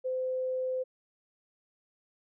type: tone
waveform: sine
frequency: 514 Hz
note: C5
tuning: 31 cents flat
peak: -29 dBFS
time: 0.04-0.84 s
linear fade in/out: 20 ms
effects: none